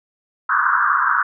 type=band-pass noise; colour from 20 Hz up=white; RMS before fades=-17 dBFS; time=0.49-1.23 s; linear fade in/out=5 ms; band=1000 to 1600 Hz; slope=96 dB/octave; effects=none